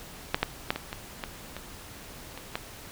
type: clicks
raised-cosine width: 0.3 ms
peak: -7 / -7 / -8 / -16 / -18 / -16 / -21 / -23 / -13 dBFS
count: 9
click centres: 0.345 / 0.43 / 0.705 / 0.76 / 0.929 / 1.238 / 1.566 / 2.376 / 2.555 s
effects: pink hiss -45 dBFS RMS until 2.91 s

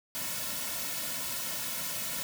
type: noise with comb filter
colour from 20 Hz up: white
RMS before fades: -35 dBFS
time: 0.15-2.23 s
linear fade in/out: 0 ms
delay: 2.5 ms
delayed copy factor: -0.85
effects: none

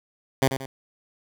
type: tone with echo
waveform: 10% pulse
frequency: 133.8 Hz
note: C3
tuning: 39 cents sharp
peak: -9 dBFS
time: 0.42-0.48 s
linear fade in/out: 2 ms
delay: 90 ms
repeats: 2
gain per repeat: -8 dB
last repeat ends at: 0.66 s
effects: none

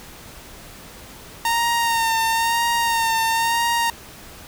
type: tone with vibrato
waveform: sawtooth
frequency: 920 Hz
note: A#5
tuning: 23 cents flat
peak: -14 dBFS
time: 1.45-3.9 s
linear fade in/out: 2 ms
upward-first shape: sine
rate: 1 Hz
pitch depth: 32 cents each way
effects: pink hiss -41 dBFS RMS until 4.47 s

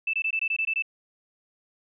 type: tone bursts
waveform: sine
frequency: 2641 Hz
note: E7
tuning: 3 cents sharp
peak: -23 dBFS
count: 9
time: 0.07-0.823 s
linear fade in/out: 5 ms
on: 65 ms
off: 21 ms
effects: none

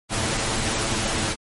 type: noise with comb filter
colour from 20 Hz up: pink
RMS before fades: -24 dBFS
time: 0.09-1.36 s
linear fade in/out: 50 ms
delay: 9 ms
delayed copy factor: +0.6
effects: MP3 48 kbps

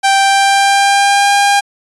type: tone with pitch glide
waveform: sawtooth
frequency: 784 to 805.1 Hz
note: G5 to G5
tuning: 0 to +46 cents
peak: -4 dBFS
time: 0.03-1.61 s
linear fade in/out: 20 ms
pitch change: +46 cents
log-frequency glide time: 0.17-1.32 s
effects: resampled to 24000 Hz

